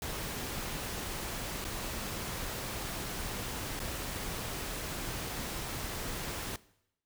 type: noise with dropouts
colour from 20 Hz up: pink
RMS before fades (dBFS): -38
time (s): 0.02-6.56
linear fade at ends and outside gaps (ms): 1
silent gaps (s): 1.643-1.65 / 3.793-3.801
effects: noise-tail reverb RT60 0.8 s tail -20 dB re dry

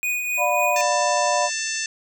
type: tone with tremolo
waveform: square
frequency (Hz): 2473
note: D#7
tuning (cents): -11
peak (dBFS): -21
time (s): 0.03-0.81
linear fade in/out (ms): 0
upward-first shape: triangle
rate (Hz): 3.7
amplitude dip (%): 45
type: chord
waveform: sine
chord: B diminished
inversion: first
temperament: just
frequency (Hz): 592.7 / 711.2 / 987.8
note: D5 / F5 / B5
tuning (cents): +16 / +31 / 0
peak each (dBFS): -23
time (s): 0.37-1.5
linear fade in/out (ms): 50
type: harmonic tone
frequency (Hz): 888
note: A5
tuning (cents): +16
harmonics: 2 / 3 / 4 / 5 / 6 / 7 / 8 / 9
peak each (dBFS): -30 / -31 / -37 / -35 / -33 / -29 / -35 / -37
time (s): 0.76-1.86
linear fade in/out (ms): 2
effects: none

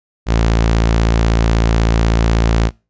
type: tone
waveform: sawtooth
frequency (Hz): 56.2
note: A1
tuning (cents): +37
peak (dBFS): -7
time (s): 0.26-2.71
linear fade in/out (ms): 50
effects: noise-tail reverb RT60 0.3 s tail -25 dB re dry + resampled to 16000 Hz

